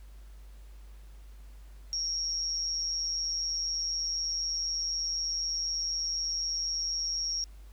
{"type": "tone with amplitude modulation", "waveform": "sine", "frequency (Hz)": 5588, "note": "F8", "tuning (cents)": 0, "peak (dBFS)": -26, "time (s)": [1.93, 7.44], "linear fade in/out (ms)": 0, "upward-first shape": "sine", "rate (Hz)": 164, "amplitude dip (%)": 70, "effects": ["added 50 Hz sine -46 dBFS peak until 7.72 s", "pink hiss -63 dBFS RMS until 7.72 s"]}